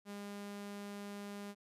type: tone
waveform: sawtooth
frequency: 202.9 Hz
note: G#3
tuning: 40 cents flat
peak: -40 dBFS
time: 0.05-1.55 s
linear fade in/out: 50 ms
effects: resampled to 32000 Hz